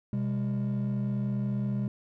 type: tone pair together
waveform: triangle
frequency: 127.4 / 202.2 Hz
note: C3 / G#3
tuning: -46 / -46 cents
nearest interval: minor sixth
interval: 800 cents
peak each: -27 dBFS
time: 0.13-1.88 s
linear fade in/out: 2 ms
effects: tanh soft clip ceiling -21 dBFS